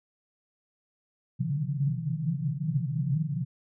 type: band-pass noise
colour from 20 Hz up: pink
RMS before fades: -29 dBFS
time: 1.39-3.45 s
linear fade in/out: 20 ms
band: 130 to 170 Hz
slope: 96 dB/octave
effects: none